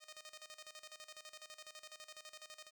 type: tone with tremolo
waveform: 5% pulse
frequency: 618 Hz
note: D#5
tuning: 12 cents flat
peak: -39 dBFS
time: 0-2.71 s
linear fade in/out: 50 ms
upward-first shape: square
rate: 12 Hz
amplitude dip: 80%
effects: none